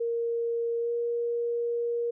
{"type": "tone with pitch glide", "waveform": "sine", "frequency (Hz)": [466.3, 472], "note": ["A#4", "A#4"], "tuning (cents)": [1, 22], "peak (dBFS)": -26, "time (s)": [0, 2.11], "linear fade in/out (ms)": 10, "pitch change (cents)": 21, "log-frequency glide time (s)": [0.79, 0.91], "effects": []}